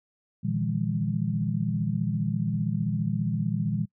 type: tone cluster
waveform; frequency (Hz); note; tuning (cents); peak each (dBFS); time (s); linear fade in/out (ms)
sine; 117.2 / 153.8 / 168.9 / 202.9; A#2 / D#3 / E3 / G#3; +10 / -20 / +42 / -40; -30; 0.43-3.86; 20
effects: noise-tail reverb RT60 0.1 s tail -26 dB re dry